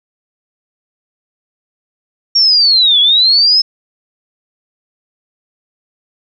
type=linear two-way sweep; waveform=sine; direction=down then up; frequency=5588 to 3322 to 5240 Hz; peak=-6 dBFS; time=2.35-3.62 s; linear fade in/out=10 ms; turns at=3 s; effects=none